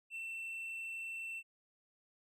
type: tone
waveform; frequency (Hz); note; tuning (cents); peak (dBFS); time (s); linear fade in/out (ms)
triangle; 2687; E7; +33; -39; 0.1-1.43; 50
effects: none